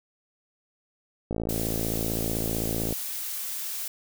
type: click train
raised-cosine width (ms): 2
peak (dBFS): -16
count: 91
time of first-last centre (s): 1.31-2.926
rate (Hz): 55.7
type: noise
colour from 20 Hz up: blue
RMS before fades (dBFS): -33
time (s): 1.49-3.88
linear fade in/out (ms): 2
effects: none